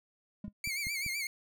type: tone with exponential decay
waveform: triangle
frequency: 204.4 Hz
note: G#3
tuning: 27 cents flat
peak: -32 dBFS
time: 0.44-0.53 s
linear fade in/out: 5 ms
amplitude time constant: 18 ms
type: click train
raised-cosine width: 5 ms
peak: -31 dBFS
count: 4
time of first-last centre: 0.48-1.064 s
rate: 5.14 Hz
type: tone with vibrato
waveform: sawtooth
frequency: 2227 Hz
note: C#7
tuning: 7 cents sharp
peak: -30 dBFS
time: 0.64-1.27 s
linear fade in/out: 2 ms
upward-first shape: sine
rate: 7.9 Hz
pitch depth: 98 cents each way
effects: none